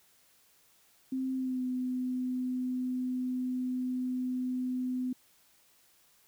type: tone with pitch glide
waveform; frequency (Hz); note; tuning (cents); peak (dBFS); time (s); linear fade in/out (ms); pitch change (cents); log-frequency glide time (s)
sine; 261.6 to 253.3; C4 to B3; 0 to +44; -30; 1.12-5.13; 5; -56; 1.34-1.63
effects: white hiss -65 dBFS RMS until 6.27 s